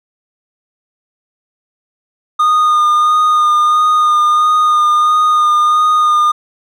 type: tone with vibrato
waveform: triangle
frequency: 1224 Hz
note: D#6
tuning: 29 cents flat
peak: -6 dBFS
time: 2.39-6.32 s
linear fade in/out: 10 ms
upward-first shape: sine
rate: 1.5 Hz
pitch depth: 17 cents each way
effects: none